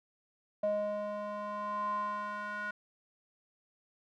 square tone with band-pass filter sweep, 207.7 Hz, G#3, in tune, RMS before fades -36 dBFS, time 0.63-2.71 s, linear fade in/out 5 ms, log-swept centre 640 to 1400 Hz, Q 6.7, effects none

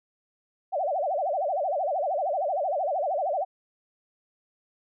sine tone with vibrato, 661 Hz, E5, 5 cents sharp, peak -24 dBFS, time 0.72-3.45 s, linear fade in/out 20 ms, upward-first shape sine, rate 13 Hz, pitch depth 280 cents each way, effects none

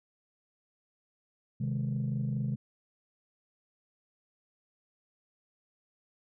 sine chord, Ab major, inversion first, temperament equal, 130.81 / 155.56 / 207.7 Hz, C3 / Eb3 / Ab3, 0 / 0 / 0 cents, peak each -30 / -35 / -34 dBFS, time 1.6-2.56 s, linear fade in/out 10 ms, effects tanh soft clip ceiling -24 dBFS

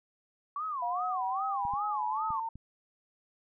sine tone with vibrato, 1108.7 Hz, C#6, in tune, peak -32 dBFS, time 0.56-2.4 s, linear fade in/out 2 ms, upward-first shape sine, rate 2.5 Hz, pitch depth 250 cents each way
sine linear sweep, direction up, 703 to 911 Hz, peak -32 dBFS, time 0.82-2.49 s, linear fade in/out 5 ms
clicks, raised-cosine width 5 ms, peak -33 dBFS, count 4, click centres 1.652 / 1.737 / 2.305 / 2.556 s
effects none

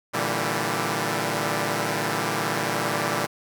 5% pulse chord, E half-diminished seventh, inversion second, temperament equal with one note detuned, 115.34 / 146.83 / 164.81 / 196 Hz, Bb2 / D3 / E3 / G3, -18 / 0 / 0 / 0 cents, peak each -18 dBFS, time 0.13-3.27 s, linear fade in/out 20 ms, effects none

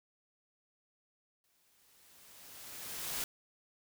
white noise with exponential growth, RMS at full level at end -36 dBFS, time 1.44-3.24 s, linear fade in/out 1 ms, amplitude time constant 390 ms, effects none

